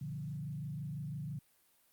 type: tone with frequency modulation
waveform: sine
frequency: 146.8 Hz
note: D3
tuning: in tune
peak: -38 dBFS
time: 0.01-1.39 s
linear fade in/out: 5 ms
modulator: 26 Hz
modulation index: 1
effects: white hiss -70 dBFS RMS until 1.92 s + Opus 48 kbps